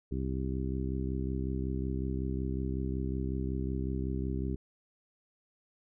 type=harmonic tone; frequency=65.41 Hz; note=C2; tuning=in tune; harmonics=1 / 2 / 3 / 4 / 5 / 6; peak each=-34 / -37 / -39 / -40 / -41 / -42 dBFS; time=0.11-4.56 s; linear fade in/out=10 ms; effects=none